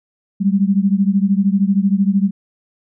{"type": "beating tone pair", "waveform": "sine", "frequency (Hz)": [192.6, 205.6], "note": ["G3", "G#3"], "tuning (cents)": [-30, -17], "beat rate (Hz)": 13, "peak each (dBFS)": [-14, -16], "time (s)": [0.4, 2.31], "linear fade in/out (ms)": 20, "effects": []}